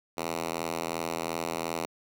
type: tone with high-pass filter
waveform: 5% pulse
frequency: 82.8 Hz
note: E2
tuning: 8 cents sharp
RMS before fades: -33 dBFS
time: 0.17-1.86 s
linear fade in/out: 10 ms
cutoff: 220 Hz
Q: 0.63
effects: none